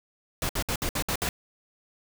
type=noise bursts; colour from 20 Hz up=pink; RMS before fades=-28 dBFS; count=7; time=0.42-1.29 s; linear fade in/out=2 ms; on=72 ms; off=61 ms; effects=none